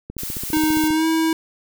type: click train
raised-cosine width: 3 ms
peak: -18 dBFS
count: 13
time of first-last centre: 0.1-0.905 s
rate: 14.9 Hz
type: noise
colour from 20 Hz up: blue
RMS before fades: -29 dBFS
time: 0.18-0.88 s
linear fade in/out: 5 ms
type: tone with pitch glide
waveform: square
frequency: 311.1 to 322.6 Hz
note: D#4 to E4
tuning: 0 to -37 cents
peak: -17 dBFS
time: 0.53-1.33 s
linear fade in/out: 2 ms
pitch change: +63 cents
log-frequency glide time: 0.91-1.06 s
effects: none